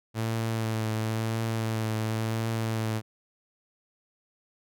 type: tone with vibrato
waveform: sawtooth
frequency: 111.5 Hz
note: A2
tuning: 23 cents sharp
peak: -23 dBFS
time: 0.14-3.02 s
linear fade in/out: 50 ms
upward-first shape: triangle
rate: 0.96 Hz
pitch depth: 31 cents each way
effects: none